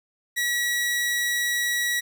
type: tone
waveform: sawtooth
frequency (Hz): 1927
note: B6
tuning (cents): -43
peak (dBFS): -19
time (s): 0.36-2.01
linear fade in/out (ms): 20
effects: none